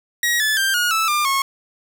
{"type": "tone with pitch steps", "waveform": "sawtooth", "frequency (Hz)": [1900, 1732.3, 1579.4, 1439.9, 1312.8, 1196.9, 1091.3], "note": ["A#6", "A6", "G6", "F#6", "E6", "D6", "C#6"], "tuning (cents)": [33, -27, 13, -48, -8, 32, -27], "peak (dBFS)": -13, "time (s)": [0.23, 1.42], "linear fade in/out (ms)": 2, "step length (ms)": 170, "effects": ["7-bit"]}